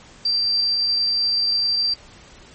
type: tone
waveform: sine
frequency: 4699 Hz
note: D8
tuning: in tune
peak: -17 dBFS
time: 0.25-1.94 s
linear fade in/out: 5 ms
effects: pink hiss -46 dBFS RMS until 2.54 s + MP3 32 kbps